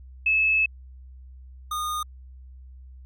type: tone pair in turn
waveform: sine / square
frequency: 2600 / 1227 Hz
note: E7 / D#6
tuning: -24 / -25 cents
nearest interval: octave + minor second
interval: 1301 cents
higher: first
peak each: -18 / -27 dBFS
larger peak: first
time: 0.26-0.66 / 1.71-2.03 s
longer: first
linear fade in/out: 5 ms
effects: added 64 Hz sine -42 dBFS peak until 3.05 s